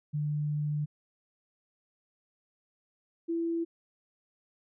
sine tone pair in turn, 148.8 / 334 Hz, D3 / E4, +23 / +23 cents, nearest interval octave + major second, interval 1400 cents, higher second, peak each -28 dBFS, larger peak neither, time 0.13-0.86 / 3.28-3.65 s, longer first, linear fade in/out 20 ms, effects none

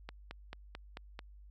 click train, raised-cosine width 0.3 ms, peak -27 dBFS, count 6, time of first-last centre 0.09-1.191 s, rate 4.54 Hz, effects added 50 Hz sine -52 dBFS peak until 1.5 s

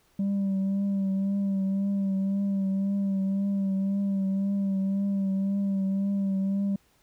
sine tone with vibrato, 195.8 Hz, G3, 2 cents flat, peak -21 dBFS, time 0.19-6.76 s, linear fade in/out 5 ms, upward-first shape triangle, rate 1.9 Hz, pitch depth 36 cents each way, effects tanh soft clip ceiling -23 dBFS + pink hiss -65 dBFS RMS until 7.02 s

